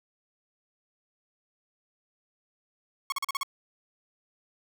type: tone bursts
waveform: sawtooth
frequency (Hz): 1100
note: C#6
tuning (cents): -14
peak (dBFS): -24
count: 6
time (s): 3.1-3.432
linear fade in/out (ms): 2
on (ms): 22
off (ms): 40
effects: 11-bit